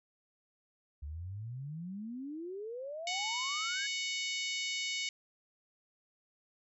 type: exponential sweep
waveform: sine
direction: up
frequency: 69.3 to 1703 Hz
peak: -39 dBFS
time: 1.02-3.87 s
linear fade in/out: 10 ms
type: harmonic tone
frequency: 740 Hz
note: F#5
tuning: in tune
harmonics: 3 / 4 / 5 / 6 / 7 / 8 / 9 / 10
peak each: -38 / -40 / -42 / -44 / -45 / -46 / -47 / -48 dBFS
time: 3.07-5.09 s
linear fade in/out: 2 ms
effects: none